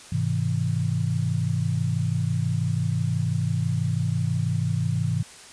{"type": "chord", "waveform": "sine", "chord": "Ab augmented", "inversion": "none", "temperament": "just", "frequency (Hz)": [103.83, 129.78, 162.23], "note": ["Ab2", "C3", "E3"], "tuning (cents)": [0, -14, -27], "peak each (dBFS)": -26, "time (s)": [0.12, 5.23], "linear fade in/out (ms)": 5, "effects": ["white hiss -45 dBFS RMS until 5.52 s", "resampled to 22050 Hz"]}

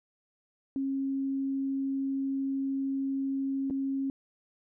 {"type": "tone with dropouts", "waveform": "sine", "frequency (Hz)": 271.3, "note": "C#4", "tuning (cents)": -37, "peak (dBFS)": -28, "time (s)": [0.76, 4.1], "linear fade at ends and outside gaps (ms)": 1, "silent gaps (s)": [3.7, 3.707], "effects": []}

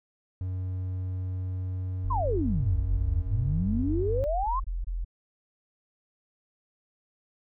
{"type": "tone", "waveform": "triangle", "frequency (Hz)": 92.5, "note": "F#2", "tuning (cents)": 0, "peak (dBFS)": -27, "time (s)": [0.41, 4.24], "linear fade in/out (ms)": 0}
{"type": "tone bursts", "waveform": "sine", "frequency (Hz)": 42.68, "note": "F1", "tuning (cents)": -39, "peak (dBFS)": -28, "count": 15, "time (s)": [2.04, 5.048], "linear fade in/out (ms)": 10, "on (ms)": 180, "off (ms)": 22}
{"type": "exponential two-way sweep", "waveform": "sine", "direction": "down then up", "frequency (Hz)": [1100, 45.37, 1100], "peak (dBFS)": -26, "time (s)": [2.1, 4.6], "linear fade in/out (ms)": 10, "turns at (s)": 2.88}
{"effects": []}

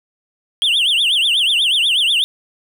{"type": "tone with vibrato", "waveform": "triangle", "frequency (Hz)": 3136, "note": "G7", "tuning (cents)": 0, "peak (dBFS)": -11, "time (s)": [0.62, 2.24], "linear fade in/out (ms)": 0, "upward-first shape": "triangle", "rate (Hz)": 8.2, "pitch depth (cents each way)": 280, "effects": []}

